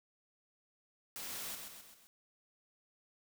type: noise with echo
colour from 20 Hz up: white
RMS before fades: -44 dBFS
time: 1.16-1.55 s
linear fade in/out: 0 ms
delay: 130 ms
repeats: 4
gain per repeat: -5 dB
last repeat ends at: 2.07 s
effects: none